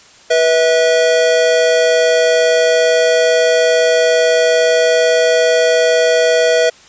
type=tone pair together; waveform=square; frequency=489.3 / 647 Hz; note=B4 / E5; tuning=-16 / -32 cents; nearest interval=perfect fourth; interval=484 cents; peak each=-13 dBFS; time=0.3-6.7 s; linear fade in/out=10 ms; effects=white hiss -43 dBFS RMS until 6.88 s + resampled to 16000 Hz